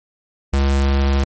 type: tone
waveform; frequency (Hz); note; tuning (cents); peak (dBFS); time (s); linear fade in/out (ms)
square; 68.8; C#2; -12; -14; 0.53-1.24; 5
effects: MP3 32 kbps